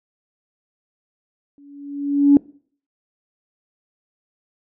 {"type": "tone with exponential growth", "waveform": "sine", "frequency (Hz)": 284.1, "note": "C#4", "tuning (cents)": 43, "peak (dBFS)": -5, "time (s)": [1.58, 2.37], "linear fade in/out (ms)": 1, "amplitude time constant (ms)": 170, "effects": ["noise-tail reverb RT60 0.5 s tail -23 dB re dry", "tanh soft clip ceiling -1 dBFS"]}